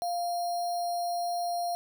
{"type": "tone with sample-and-hold", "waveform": "sine", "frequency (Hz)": 698.5, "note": "F5", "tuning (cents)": 0, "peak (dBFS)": -28, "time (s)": [0.02, 1.75], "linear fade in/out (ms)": 0, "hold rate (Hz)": 4900, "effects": []}